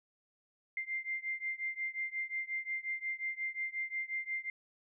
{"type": "beating tone pair", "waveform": "sine", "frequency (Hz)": [2093, 2098.6], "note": ["C7", "C7"], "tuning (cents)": [0, 5], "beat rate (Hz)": 5.6, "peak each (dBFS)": [-38, -39], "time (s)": [0.77, 4.5], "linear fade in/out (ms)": 2, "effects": []}